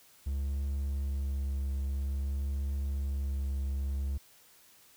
triangle tone with vibrato, 68.9 Hz, C#2, 10 cents flat, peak -28 dBFS, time 0.26-4.18 s, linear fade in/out 10 ms, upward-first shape triangle, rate 0.52 Hz, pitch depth 20 cents each way, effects white hiss -60 dBFS RMS until 4.96 s

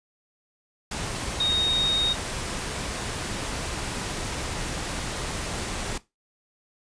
sine tone in noise, 3729 Hz, A#7, in tune, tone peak -20 dBFS, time 1.4-2.13 s, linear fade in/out 5 ms, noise pink, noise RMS -31 dBFS, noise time 0.91-5.98 s, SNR +8 dB, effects noise-tail reverb RT60 0.2 s tail -17 dB re dry + resampled to 22050 Hz

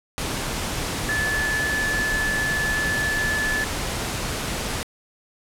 sine tone in noise, 1734 Hz, A6, 26 cents flat, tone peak -22 dBFS, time 1.09-3.64 s, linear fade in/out 0 ms, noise pink, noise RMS -27 dBFS, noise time 0.18-4.83 s, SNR +2 dB, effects low-pass 11000 Hz 12 dB/octave

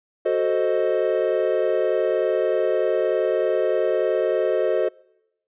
triangle chord, F# diminished seventh, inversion none, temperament equal, 370 / 440 / 523.3 / 622.3 Hz, F#4 / A4 / C5 / Eb5, 0 / 0 / 0 / 0 cents, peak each -22 dBFS, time 0.25-4.89 s, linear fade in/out 10 ms, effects noise-tail reverb RT60 0.9 s tail -26 dB re dry + resampled to 8000 Hz

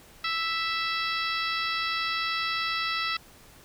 harmonic tone, 659.3 Hz, E5, in tune, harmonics 2 / 3 / 4 / 5 / 6 / 7 / 8, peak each -31 / -33 / -34 / -37 / -35 / -38 / -38 dBFS, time 0.24-3.17 s, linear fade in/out 5 ms, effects pink hiss -53 dBFS RMS until 3.64 s

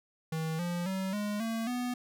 square tone with pitch steps, 160 / 174.48 / 190.27 / 207.5 / 226.3 / 246.8 Hz, D#3 / F3 / F#3 / G#3 / A3 / B3, +49 / -1 / +49 / -1 / +49 / -1 cents, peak -32 dBFS, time 0.32-1.94 s, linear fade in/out 5 ms, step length 270 ms, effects none

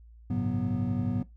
triangle tone cluster, 98.9 / 110.4 / 134.8 / 183.8 / 243.9 Hz, G2 / A2 / C#3 / F#3 / B3, +16 / +6 / -48 / -11 / -21 cents, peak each -32 / -31 / -34 / -30 / -29 dBFS, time 0.3-1.23 s, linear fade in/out 5 ms, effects noise-tail reverb RT60 0.2 s tail -19 dB re dry + added 57 Hz sine -49 dBFS peak until 1.36 s

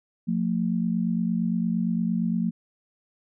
sine tone pair together, 177.19 / 225.9 Hz, F3 / A3, +25 / +46 cents, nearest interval major third, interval 421 cents, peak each -25 dBFS, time 0.27-2.51 s, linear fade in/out 20 ms, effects none

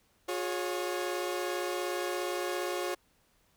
sawtooth chord, Db major, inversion first, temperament equal with one note detuned, 358 / 415.3 / 554.4 Hz, F4 / Ab4 / Db5, +43 / 0 / 0 cents, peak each -30 / -35 / -33 dBFS, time 0.28-2.95 s, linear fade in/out 10 ms, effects pink hiss -69 dBFS RMS until 3.56 s

